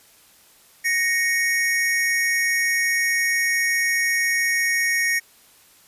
square tone pair together, 1864.7 / 2219 Hz, A#6 / C#7, 0 / +1 cents, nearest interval minor third, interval 301 cents, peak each -21 / -24 dBFS, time 0.84-5.2 s, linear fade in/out 20 ms, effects white hiss -53 dBFS RMS until 5.87 s + resampled to 32000 Hz

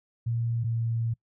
sine tone pair in turn, 116.54 / 115.13 Hz, A#2 / A#2, 0 / -21 cents, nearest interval unison, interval 21 cents, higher first, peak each -25 dBFS, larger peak neither, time 0.26-0.64 / 0.64-1.14 s, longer second, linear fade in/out 10 ms, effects noise-tail reverb RT60 0.1 s tail -25 dB re dry

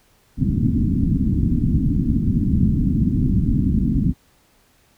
white low-pass noise, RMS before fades -18 dBFS, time 0.37-4.14 s, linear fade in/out 50 ms, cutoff 270 Hz, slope 48 dB/octave, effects pink hiss -58 dBFS RMS until 4.97 s

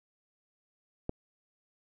click, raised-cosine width 2 ms, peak -19 dBFS, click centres 1.094 s, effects none

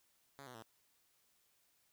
5% pulse tone with pitch steps, 138.59 / 124.9 / 112.57 Hz, C#3 / B2 / A2, 0 / +20 / +40 cents, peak -40 dBFS, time 0.39-0.624 s, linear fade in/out 0 ms, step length 78 ms, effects white hiss -75 dBFS RMS until 1.92 s

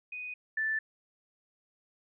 sine tone pair in turn, 2489 / 1760 Hz, D#7 / A6, 0 / 0 cents, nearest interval tritone, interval 600 cents, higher first, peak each -37 / -28 dBFS, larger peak second, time 0.12-0.34 / 0.57-0.79 s, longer neither, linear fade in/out 5 ms, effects none

